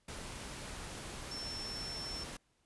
sine tone in noise, 5390 Hz, E8, 38 cents sharp, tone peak -41 dBFS, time 1.31-2.24 s, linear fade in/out 5 ms, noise pink, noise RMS -45 dBFS, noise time 0.08-2.37 s, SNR +1 dB, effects pink hiss -75 dBFS RMS until 2.65 s + resampled to 24000 Hz

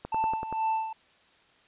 click train, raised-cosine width 1 ms, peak -21 dBFS, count 6, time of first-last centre 0.05-0.526 s, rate 10.5 Hz
triangle tone with tremolo, 885 Hz, A5, 10 cents sharp, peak -22 dBFS, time 0.12-0.93 s, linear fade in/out 5 ms, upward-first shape sine, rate 2.2 Hz, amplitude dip 70%
effects white hiss -61 dBFS RMS until 1.67 s + resampled to 8000 Hz

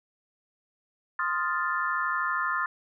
sine chord, F dominant seventh, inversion second, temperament equal, 1046.5 / 1244.5 / 1396.9 / 1760 Hz, C6 / Eb6 / F6 / A6, 0 / 0 / 0 / 0 cents, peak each -31 dBFS, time 1.19-2.66 s, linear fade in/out 2 ms, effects none

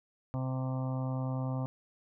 harmonic tone, 130.1 Hz, C3, 9 cents flat, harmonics 1 / 2 / 4 / 5 / 6 / 7 / 8 / 9, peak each -32 / -38 / -44 / -46 / -48 / -49 / -50 / -51 dBFS, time 0.34-1.66 s, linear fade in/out 0 ms, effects none

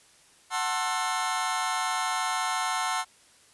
sawtooth chord, F# half-diminished seventh, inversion none, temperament just, 740 / 888 / 1065.6 / 1332 Hz, F#5 / A5 / C6 / E6, 0 / +16 / +31 / +18 cents, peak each -28 dBFS, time 0.5-3.05 s, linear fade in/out 50 ms, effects white hiss -58 dBFS RMS until 3.53 s + resampled to 24000 Hz

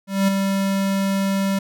square tone with ADSR envelope, 195.3 Hz, G3, 6 cents flat, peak -14 dBFS, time 0.07-1.59 s, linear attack 210 ms, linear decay 8 ms, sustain -5 dB, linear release 6 ms, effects none

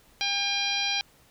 harmonic tone, 803 Hz, G5, 41 cents sharp, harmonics 1 / 2 / 3 / 4 / 5 / 6 / 7, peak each -35 / -38 / -30 / -31 / -31 / -34 / -36 dBFS, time 0.21-1.01 s, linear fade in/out 0 ms, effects pink hiss -59 dBFS RMS until 1.3 s

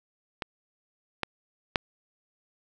clicks, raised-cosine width 0.3 ms, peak -15 / -11 / -6 dBFS, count 3, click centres 0.422 / 1.233 / 1.758 s, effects none

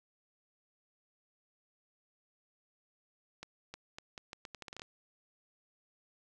accelerating click train, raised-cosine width 0.2 ms, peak -27 dBFS, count 13, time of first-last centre 3.43-4.819 s, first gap 310 ms, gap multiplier 0.79, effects none

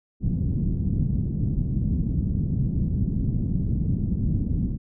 white low-pass noise, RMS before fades -24 dBFS, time 0.2-4.78 s, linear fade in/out 50 ms, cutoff 200 Hz, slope 24 dB/octave, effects none

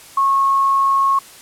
sine tone, 1093 Hz, C#6, 25 cents flat, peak -12 dBFS, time 0.17-1.19 s, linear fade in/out 5 ms, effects white hiss -41 dBFS RMS until 1.41 s + low-pass 12000 Hz 12 dB/octave

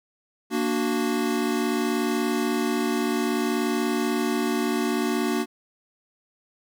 square chord, Bb augmented, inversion none, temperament equal, 233.1 / 293.7 / 370 Hz, Bb3 / D4 / F#4, 0 / 0 / 0 cents, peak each -27 / -28 / -28 dBFS, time 0.5-5.46 s, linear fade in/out 50 ms, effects none

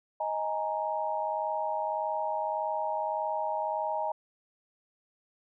sine chord, D# suspended fourth, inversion none, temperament equal with one note detuned, 625.9 / 830.6 / 932.3 Hz, D#5 / G#5 / A#5, +10 / 0 / 0 cents, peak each -33 dBFS, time 0.2-4.12 s, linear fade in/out 5 ms, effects none

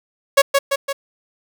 sawtooth tone with echo, 554.4 Hz, C#5, in tune, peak -4 dBFS, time 0.37-0.42 s, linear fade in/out 10 ms, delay 170 ms, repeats 3, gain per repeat -4 dB, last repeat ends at 0.93 s, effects none

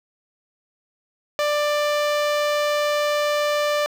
sawtooth tone, 591 Hz, D5, 11 cents sharp, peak -15 dBFS, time 1.39-3.86 s, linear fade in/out 0 ms, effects low-pass 6000 Hz 12 dB/octave + 7-bit

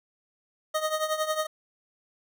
25% pulse tone with tremolo, 622.3 Hz, D#5, in tune, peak -19 dBFS, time 0.74-1.47 s, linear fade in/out 10 ms, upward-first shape triangle, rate 11 Hz, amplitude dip 80%, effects none

